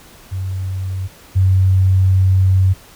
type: tone pair in turn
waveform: sine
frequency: 94.3 / 94.3 Hz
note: F#2 / F#2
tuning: +33 / +33 cents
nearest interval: unison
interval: 0 cents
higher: neither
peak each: -19 / -9 dBFS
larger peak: second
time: 0.31-1.08 / 1.35-2.74 s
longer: second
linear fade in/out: 20 ms
effects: pink hiss -43 dBFS RMS until 2.95 s